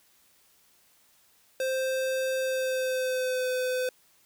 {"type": "tone with pitch glide", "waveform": "square", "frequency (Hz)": [523.3, 507.5], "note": ["C5", "B4"], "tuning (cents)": [0, 47], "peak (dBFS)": -27, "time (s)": [1.6, 3.89], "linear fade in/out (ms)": 2, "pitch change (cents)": -53, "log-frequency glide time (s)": [2.4, 3.49], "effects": ["white hiss -63 dBFS RMS until 4.25 s"]}